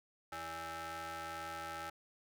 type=ring-modulated tone; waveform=sawtooth; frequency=246.9 Hz; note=B3; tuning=in tune; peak=-35 dBFS; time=0.32-1.9 s; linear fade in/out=5 ms; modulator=1070 Hz; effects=none